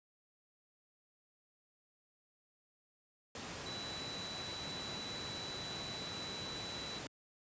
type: tone in noise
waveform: sine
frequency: 3951 Hz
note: B7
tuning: in tune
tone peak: -44 dBFS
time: 3.66-6.99 s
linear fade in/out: 2 ms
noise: pink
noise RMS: -44 dBFS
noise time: 3.35-7.07 s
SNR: -3 dB
effects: high-pass 100 Hz 12 dB/octave + resampled to 16000 Hz